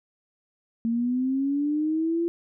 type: linear sweep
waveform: sine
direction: up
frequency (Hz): 226.7 to 343.1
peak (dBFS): -22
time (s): 0.85-2.28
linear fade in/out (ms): 0
effects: none